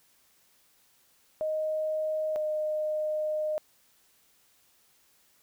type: tone pair in turn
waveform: sine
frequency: 622.3 / 614.1 Hz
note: D#5 / D#5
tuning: 0 / -23 cents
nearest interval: unison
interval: 23 cents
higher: first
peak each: -27 dBFS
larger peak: neither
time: 1.41-2.36 / 2.36-3.58 s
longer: second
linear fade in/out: 0 ms
effects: white hiss -65 dBFS RMS until 5.42 s

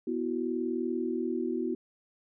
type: chord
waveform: sine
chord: B suspended fourth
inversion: none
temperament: equal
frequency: 246.9 / 329.6 / 370 Hz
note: B3 / E4 / F#4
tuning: 0 / 0 / 0 cents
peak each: -33 dBFS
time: 0.07-1.75 s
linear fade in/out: 5 ms
effects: none

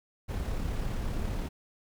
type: noise with amplitude modulation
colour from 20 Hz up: brown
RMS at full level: -31 dBFS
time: 0.28-1.49 s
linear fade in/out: 20 ms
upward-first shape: sine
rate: 35.2 Hz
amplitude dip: 25%
effects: none

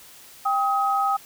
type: tone pair together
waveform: sine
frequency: 792 / 1265.2 Hz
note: G5 / D#6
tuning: +18 / +29 cents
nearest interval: minor sixth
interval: 811 cents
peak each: -22 dBFS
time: 0.45-1.17 s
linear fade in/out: 10 ms
effects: white hiss -47 dBFS RMS until 1.25 s

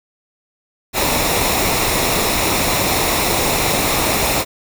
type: noise with comb filter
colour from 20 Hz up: pink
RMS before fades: -17 dBFS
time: 0.93-4.45 s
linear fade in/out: 50 ms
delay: 0.64 ms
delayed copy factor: -0.5
effects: none

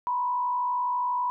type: tone with frequency modulation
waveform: sine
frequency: 985 Hz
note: B5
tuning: 5 cents flat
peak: -24 dBFS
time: 0.07-1.3 s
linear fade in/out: 0 ms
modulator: 52.2 Hz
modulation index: 0.51
effects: none

